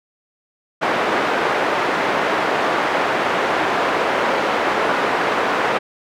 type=band-pass noise; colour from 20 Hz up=pink; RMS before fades=-19 dBFS; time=0.81-5.79 s; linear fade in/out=20 ms; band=440 to 1800 Hz; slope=12 dB/octave; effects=none